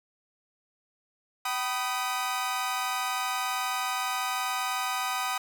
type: chord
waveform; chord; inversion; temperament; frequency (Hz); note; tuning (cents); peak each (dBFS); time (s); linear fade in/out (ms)
sawtooth; G augmented; none; equal with one note detuned; 765.2 / 987.8 / 1244.5; G5 / B5 / D#6; -42 / 0 / 0; -29 / -30 / -28; 1.45-5.38; 5
effects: none